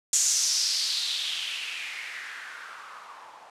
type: noise with low-pass filter sweep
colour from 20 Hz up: violet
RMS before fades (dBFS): -30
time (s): 0.13-3.5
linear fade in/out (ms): 2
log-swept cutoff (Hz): 7100 to 830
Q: 3.9
effects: low-pass 12000 Hz 12 dB/octave